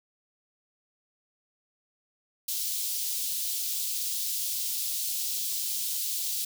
white high-pass noise, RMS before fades -31 dBFS, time 2.48-6.45 s, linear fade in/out 5 ms, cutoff 3400 Hz, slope 24 dB/octave, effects none

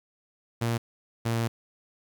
sawtooth tone pair in turn, 116.54 / 115.2 Hz, A#2 / A#2, 0 / -20 cents, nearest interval unison, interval 20 cents, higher first, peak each -21 dBFS, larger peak neither, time 0.61-0.78 / 1.25-1.48 s, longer second, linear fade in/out 10 ms, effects 10-bit

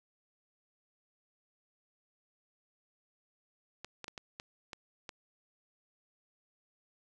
clicks, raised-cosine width 0.2 ms, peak -25 dBFS, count 7, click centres 3.846 / 4.043 / 4.081 / 4.178 / 4.399 / 4.732 / 5.092 s, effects none

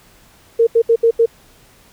sine tone bursts at uneven times, 460.1 Hz, A#4, 23 cents flat, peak -8 dBFS, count 5, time 0.59-0.67 / 0.75-0.82 / 0.89-0.96 / 1.03-1.11 / 1.19-1.26 s, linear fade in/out 10 ms, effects pink hiss -49 dBFS RMS until 1.92 s

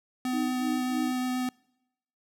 square tone with vibrato, 252.8 Hz, B3, 41 cents sharp, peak -28 dBFS, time 0.25-1.49 s, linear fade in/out 2 ms, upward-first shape triangle, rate 8.2 Hz, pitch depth 10 cents each way
sine tone with tremolo, 309.4 Hz, D#4, 10 cents flat, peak -28 dBFS, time 0.33-1.12 s, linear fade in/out 5 ms, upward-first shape sine, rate 3.3 Hz, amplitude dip 95%
effects noise-tail reverb RT60 0.9 s tail -26 dB re dry

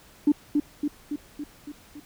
sine tone with echo, 293.7 Hz, D4, in tune, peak -14 dBFS, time 0.27-0.32 s, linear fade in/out 5 ms, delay 280 ms, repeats 6, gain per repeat -4 dB, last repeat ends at 2 s, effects tanh soft clip ceiling -11 dBFS + pink hiss -53 dBFS RMS until 2.05 s

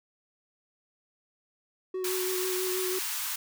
triangle tone with vibrato, 370 Hz, F#4, in tune, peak -28 dBFS, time 1.94-2.99 s, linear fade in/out 5 ms, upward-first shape sine, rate 6.1 Hz, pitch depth 20 cents each way
white high-pass noise, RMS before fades -33 dBFS, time 2.04-3.36 s, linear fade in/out 5 ms, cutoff 840 Hz, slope 96 dB/octave
effects none

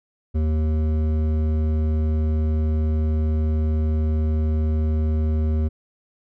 triangle tone with hard clipping, 77.78 Hz, D#2, in tune, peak -20 dBFS, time 0.34-5.69 s, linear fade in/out 20 ms, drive 15 dB, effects none

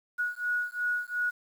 sine beating tone pair, 1457 / 1459.8 Hz, F#6 / F#6, -27 / -24 cents, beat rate 2.8 Hz, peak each -31 dBFS, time 0.18-1.31 s, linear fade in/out 20 ms, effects 9-bit

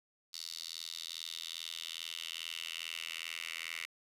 10% pulse tone with high-pass filter sweep, 82.41 Hz, E2, in tune, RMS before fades -43 dBFS, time 0.33-3.86 s, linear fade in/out 10 ms, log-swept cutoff 4400 to 2300 Hz, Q 3.8, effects resampled to 32000 Hz + 10-bit

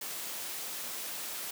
white high-pass noise, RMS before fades -39 dBFS, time 0.01-1.51 s, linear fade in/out 5 ms, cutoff 190 Hz, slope 12 dB/octave, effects none

